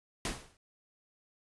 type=noise with exponential decay; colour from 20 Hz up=pink; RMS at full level=-31 dBFS; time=0.25-0.57 s; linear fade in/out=2 ms; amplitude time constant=69 ms; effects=resampled to 24000 Hz